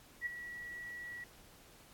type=tone with ADSR envelope; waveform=sine; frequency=1933 Hz; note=B6; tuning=38 cents flat; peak=-32 dBFS; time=0.21-1.24 s; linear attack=51 ms; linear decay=13 ms; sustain=-11 dB; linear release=3 ms; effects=pink hiss -60 dBFS RMS until 1.93 s + AAC 64 kbps